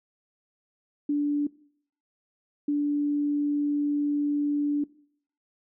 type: tone bursts at uneven times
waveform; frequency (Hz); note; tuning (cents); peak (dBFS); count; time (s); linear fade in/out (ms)
sine; 291.1; D4; -15; -22; 2; 1.09-1.47 / 2.68-4.84; 5
effects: noise-tail reverb RT60 0.6 s tail -21 dB re dry